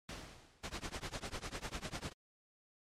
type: noise with exponential decay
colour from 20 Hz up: pink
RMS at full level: -43 dBFS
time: 0.09-0.88 s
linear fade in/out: 1 ms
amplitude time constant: 170 ms
type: noise with tremolo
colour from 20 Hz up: pink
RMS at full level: -39 dBFS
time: 0.63-2.13 s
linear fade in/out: 10 ms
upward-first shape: triangle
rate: 10 Hz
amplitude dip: 100%
effects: low-pass 7000 Hz 12 dB/octave + MP3 64 kbps